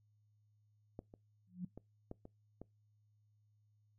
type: clicks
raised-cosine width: 2 ms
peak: -32 / -41 / -36 / -32 / -38 / -35 dBFS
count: 6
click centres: 0.991 / 1.139 / 1.776 / 2.114 / 2.254 / 2.616 s
type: tone with exponential growth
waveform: sine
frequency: 180 Hz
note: F#3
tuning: 47 cents flat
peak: -36 dBFS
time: 1.47-1.65 s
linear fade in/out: 5 ms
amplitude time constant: 39 ms
effects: noise-tail reverb RT60 0.2 s tail -23 dB re dry + added 105 Hz sine -70 dBFS peak until 3.98 s